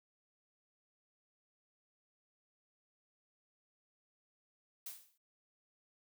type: noise with exponential decay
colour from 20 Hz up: blue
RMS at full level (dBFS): -42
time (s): 4.86-5.18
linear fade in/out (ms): 5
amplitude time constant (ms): 68
effects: none